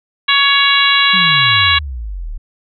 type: harmonic tone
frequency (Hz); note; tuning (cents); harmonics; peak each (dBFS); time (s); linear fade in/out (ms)
559; C#5; +14; 2 / 3 / 4 / 5 / 6 / 7; -16 / -16 / -16 / -16 / -16 / -16; 0.28-1.79; 10
type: exponential sweep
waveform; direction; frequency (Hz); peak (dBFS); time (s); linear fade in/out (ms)
sine; down; 196 to 34; -21; 1.13-2.38; 10
effects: none